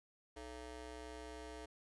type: ring-modulated tone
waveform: 20% pulse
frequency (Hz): 246.9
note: B3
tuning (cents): 0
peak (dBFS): -40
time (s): 0.36-1.66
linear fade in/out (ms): 10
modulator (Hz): 185
effects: resampled to 24000 Hz